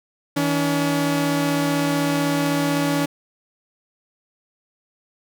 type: tone pair together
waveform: sawtooth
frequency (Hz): 160 / 284.1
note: D#3 / C#4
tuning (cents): +49 / +43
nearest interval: minor seventh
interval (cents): 994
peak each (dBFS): -20 / -16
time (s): 0.36-3.06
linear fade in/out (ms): 10
effects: none

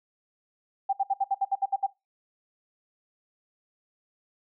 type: tone bursts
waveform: sine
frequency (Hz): 784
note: G5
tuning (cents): 0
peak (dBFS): -21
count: 10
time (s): 0.89-1.867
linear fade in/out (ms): 10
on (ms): 41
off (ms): 63
effects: noise-tail reverb RT60 0.2 s tail -17 dB re dry

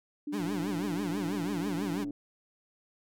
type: tone with pitch glide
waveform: sine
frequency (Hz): 293.7 to 289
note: D4 to D4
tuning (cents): 0 to -28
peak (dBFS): -33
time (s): 0.27-2.11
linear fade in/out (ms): 5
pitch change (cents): -28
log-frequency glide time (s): 0.95-1.96
type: tone with vibrato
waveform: 30% pulse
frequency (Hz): 185.7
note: F#3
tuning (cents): +7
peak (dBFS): -30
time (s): 0.32-2.05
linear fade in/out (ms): 20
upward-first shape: triangle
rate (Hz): 6.1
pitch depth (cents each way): 250
type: click train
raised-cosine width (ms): 2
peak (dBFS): -37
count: 187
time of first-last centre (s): 0.4-2.106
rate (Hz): 109
effects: none

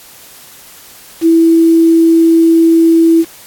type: tone with quantisation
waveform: sine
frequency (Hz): 329.6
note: E4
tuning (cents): 0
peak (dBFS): -4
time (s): 1.21-3.25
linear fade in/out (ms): 50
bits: 5
effects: white hiss -37 dBFS RMS until 3.46 s + AAC 64 kbps

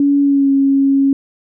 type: tone with pitch glide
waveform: sine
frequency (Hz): 282.9 to 274.4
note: C#4 to C#4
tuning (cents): +35 to -17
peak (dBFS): -9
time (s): 0-1.13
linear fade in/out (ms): 2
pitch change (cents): -52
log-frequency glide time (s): 0.21-0.51
effects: none

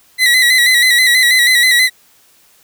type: tone with vibrato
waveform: 30% pulse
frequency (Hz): 1975.5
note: B6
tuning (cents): 0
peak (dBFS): -5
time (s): 0.18-1.9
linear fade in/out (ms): 50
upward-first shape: square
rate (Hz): 6.2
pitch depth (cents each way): 47
effects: white hiss -50 dBFS RMS until 2.63 s

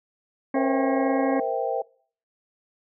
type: harmonic tone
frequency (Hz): 271.5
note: C#4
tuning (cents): -36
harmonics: 1 / 2 / 3 / 4 / 6 / 7 / 8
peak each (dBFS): -23 / -29 / -33 / -35 / -39 / -40 / -41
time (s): 0.54-1.4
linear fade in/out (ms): 5
type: chord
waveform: sine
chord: C dominant seventh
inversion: third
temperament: equal with one note detuned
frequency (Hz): 466.2 / 520.5 / 659.3 / 784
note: Bb4 / C5 / E5 / G5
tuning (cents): 0 / -9 / 0 / 0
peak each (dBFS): -29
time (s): 0.55-1.82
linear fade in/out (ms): 5
effects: noise-tail reverb RT60 0.5 s tail -24 dB re dry

